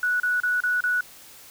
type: tone bursts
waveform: sine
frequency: 1473 Hz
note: F#6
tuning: 8 cents flat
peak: -20 dBFS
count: 5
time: 0.03-1.008 s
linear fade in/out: 2 ms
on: 170 ms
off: 32 ms
effects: white hiss -47 dBFS RMS until 1.5 s